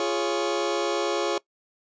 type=chord; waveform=sawtooth; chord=Db major; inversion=first; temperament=just; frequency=346.5 / 415.8 / 554.4 Hz; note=F4 / Ab4 / Db5; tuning=-14 / +2 / 0 cents; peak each=-24 dBFS; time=0-1.38 s; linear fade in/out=2 ms; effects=noise-tail reverb RT60 0.1 s tail -21 dB re dry + resampled to 16000 Hz